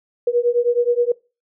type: beating tone pair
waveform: sine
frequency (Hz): 476.6 / 486.1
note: A#4 / B4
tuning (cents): +38 / -28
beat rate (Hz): 9.5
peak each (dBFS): -18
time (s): 0.27-1.12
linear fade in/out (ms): 5
effects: noise-tail reverb RT60 0.3 s tail -23 dB re dry